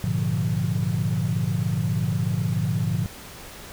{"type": "chord", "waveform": "sine", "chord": "G# diminished seventh", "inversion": "none", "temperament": "equal with one note detuned", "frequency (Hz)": [103.83, 120.37, 146.83, 174.61], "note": ["G#2", "B2", "D3", "F3"], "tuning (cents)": [0, -44, 0, 0], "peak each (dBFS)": -26, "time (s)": [0.04, 3.06], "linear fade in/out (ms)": 0, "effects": ["tanh soft clip ceiling -14 dBFS", "pink hiss -41 dBFS RMS until 3.72 s"]}